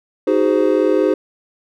triangle chord, Ab dominant seventh, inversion second, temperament just, 311.5 / 373.8 / 415.3 / 519.1 Hz, Eb4 / Gb4 / Ab4 / C5, +2 / +18 / 0 / -14 cents, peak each -16 dBFS, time 0.27-1.14 s, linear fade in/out 5 ms, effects none

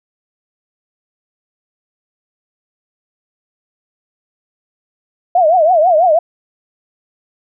sine tone with vibrato, 674 Hz, E5, 38 cents sharp, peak -7 dBFS, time 5.35-6.19 s, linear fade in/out 5 ms, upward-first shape triangle, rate 6.1 Hz, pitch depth 220 cents each way, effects none

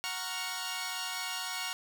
10% pulse chord, Gb major seventh, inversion none, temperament equal, 740 / 932.3 / 1108.7 / 1396.9 Hz, Gb5 / Bb5 / Db6 / F6, 0 / 0 / 0 / 0 cents, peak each -32 dBFS, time 0.04-1.73 s, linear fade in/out 0 ms, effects none

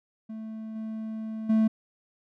triangle tone with level steps, 220 Hz, A3, in tune, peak -33 / -30 / -17 dBFS, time 0.29-1.68 s, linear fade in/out 10 ms, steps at 0.75 / 1.49 s, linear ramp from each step 10 ms, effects none

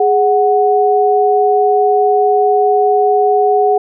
sine tone pair together, 415.3 / 740 Hz, G#4 / F#5, 0 / 0 cents, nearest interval minor seventh, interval 1000 cents, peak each -11 dBFS, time 0-3.78 s, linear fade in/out 5 ms, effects none

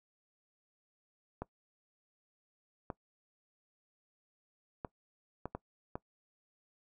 clicks, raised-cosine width 1 ms, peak -24 dBFS, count 6, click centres 1.42 / 2.902 / 4.848 / 5.456 / 5.55 / 5.955 s, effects noise-tail reverb RT60 0.1 s tail -21 dB re dry

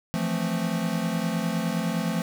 square chord, F major seventh, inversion third, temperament equal, 164.81 / 174.61 / 220 / 261.6 Hz, E3 / F3 / A3 / C4, 0 / 0 / 0 / 0 cents, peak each -33 / -29 / -30 / -35 dBFS, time 0.14-2.22 s, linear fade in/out 0 ms, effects 9-bit

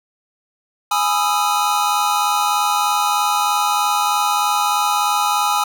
square chord, E major seventh, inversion first, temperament equal with one note detuned, 830.6 / 987.8 / 1244.5 / 1327.7 Hz, G#5 / B5 / D#6 / E6, 0 / 0 / 0 / +12 cents, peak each -20 / -24 / -21 / -24 dBFS, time 0.91-5.64 s, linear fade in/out 5 ms, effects none

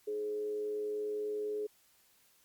sine tone with frequency modulation, 421.6 Hz, G#4, 26 cents sharp, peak -33 dBFS, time 0.07-1.67 s, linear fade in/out 10 ms, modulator 110 Hz, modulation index 0.25, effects white hiss -67 dBFS RMS until 2.44 s + MP3 96 kbps

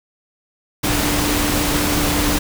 sine tone in noise, 294.7 Hz, D4, 6 cents sharp, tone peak -22 dBFS, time 0.83-2.39 s, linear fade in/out 10 ms, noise pink, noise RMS -19 dBFS, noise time 0.83-2.39 s, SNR -6 dB, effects none

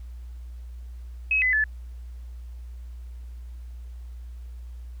sine tone with pitch steps, 2559 / 2015 / 1733 Hz, D#7 / B6 / A6, +48 / +34 / -27 cents, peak -19 dBFS, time 1.31-1.64 s, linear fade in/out 2 ms, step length 110 ms, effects added 60 Hz sine -36 dBFS peak until 5 s + pink hiss -63 dBFS RMS until 5 s

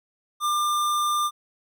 square tone, 1196 Hz, D6, 31 cents sharp, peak -22 dBFS, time 0.4-1.31 s, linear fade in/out 50 ms, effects none

